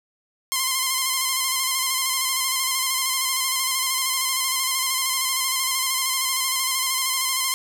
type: tone with vibrato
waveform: 5% pulse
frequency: 1046.5 Hz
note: C6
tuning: in tune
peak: -9 dBFS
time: 0.52-7.54 s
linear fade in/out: 0 ms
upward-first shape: square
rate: 13 Hz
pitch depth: 31 cents each way
effects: none